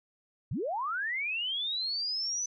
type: linear sweep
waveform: sine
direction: up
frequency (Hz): 83.1 to 6060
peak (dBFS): -30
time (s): 0.51-2.46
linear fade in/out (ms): 5
effects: none